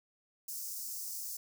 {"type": "high-pass noise", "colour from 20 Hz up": "white", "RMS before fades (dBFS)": -41, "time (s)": [0.48, 1.37], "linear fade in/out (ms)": 5, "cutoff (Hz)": 5000, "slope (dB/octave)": 48, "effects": []}